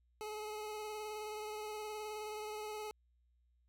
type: tone with vibrato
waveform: 25% pulse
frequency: 426 Hz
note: G#4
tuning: 44 cents sharp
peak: -38 dBFS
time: 0.21-2.91 s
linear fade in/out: 0 ms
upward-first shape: sine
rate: 19 Hz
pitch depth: 22 cents each way
effects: added 60 Hz sine -70 dBFS peak until 3.68 s